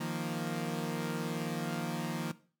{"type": "chord", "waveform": "sawtooth", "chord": "Eb suspended second", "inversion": "none", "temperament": "equal", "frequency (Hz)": [155.56, 174.61, 233.1], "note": ["Eb3", "F3", "Bb3"], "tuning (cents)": [0, 0, 0], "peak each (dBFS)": -34, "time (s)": [0, 2.32], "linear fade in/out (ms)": 10, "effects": ["noise-tail reverb RT60 0.4 s tail -17 dB re dry"]}